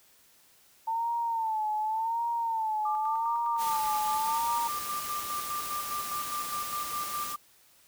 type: tone with vibrato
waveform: sine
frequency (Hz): 894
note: A5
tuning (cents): +27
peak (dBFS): -27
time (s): 0.87-4.68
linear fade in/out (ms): 10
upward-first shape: sine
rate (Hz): 0.88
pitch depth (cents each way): 82
type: tone with tremolo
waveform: sine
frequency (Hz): 1187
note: D6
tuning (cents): +18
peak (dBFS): -31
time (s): 2.85-7.36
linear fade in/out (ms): 5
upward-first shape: square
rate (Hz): 4.9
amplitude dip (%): 50
type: noise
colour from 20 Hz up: white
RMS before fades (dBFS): -38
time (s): 3.57-7.37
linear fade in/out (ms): 50
effects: white hiss -61 dBFS RMS until 7.87 s